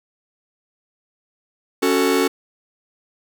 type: chord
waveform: 45% pulse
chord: F# minor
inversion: second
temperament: just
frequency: 277.5 / 370 / 444 Hz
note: C#4 / F#4 / A4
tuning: +2 / 0 / +16 cents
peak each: -20 / -20 / -20 dBFS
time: 1.82-2.28 s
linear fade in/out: 10 ms
effects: none